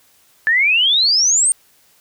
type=exponential sweep; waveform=sine; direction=up; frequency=1724 to 8930 Hz; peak=-11 dBFS; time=0.47-1.52 s; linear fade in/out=0 ms; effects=white hiss -54 dBFS RMS until 2 s